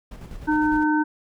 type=noise with tremolo; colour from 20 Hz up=brown; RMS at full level=-36 dBFS; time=0.11-0.84 s; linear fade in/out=5 ms; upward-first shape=square; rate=9.9 Hz; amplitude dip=45%
type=harmonic tone; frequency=304.6 Hz; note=D#4; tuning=37 cents flat; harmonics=1 / 3 / 5; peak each=-19 / -24 / -26 dBFS; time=0.47-1.04 s; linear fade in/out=20 ms
effects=none